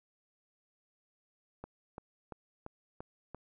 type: click train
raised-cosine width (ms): 1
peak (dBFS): -29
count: 6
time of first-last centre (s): 1.64-3.346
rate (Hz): 2.93
effects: none